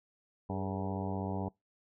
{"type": "harmonic tone with a mistuned harmonic", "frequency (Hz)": 96, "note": "G2", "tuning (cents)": -36, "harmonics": [1, 2, 3, 4, 5, 6, 7, 8, 9, 10], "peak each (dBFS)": [-38, -38, -42, -44, -47, -47, -46, -45, -46, -48], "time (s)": [0.49, 1.49], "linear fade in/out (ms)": 10, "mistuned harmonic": 4, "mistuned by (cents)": 78, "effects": ["noise-tail reverb RT60 0.2 s tail -25 dB re dry"]}